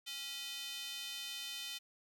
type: tone with high-pass filter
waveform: square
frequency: 277.2 Hz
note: C#4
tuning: in tune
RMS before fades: -44 dBFS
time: 0.06-1.79 s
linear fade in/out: 20 ms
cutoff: 3200 Hz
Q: 2.5
effects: none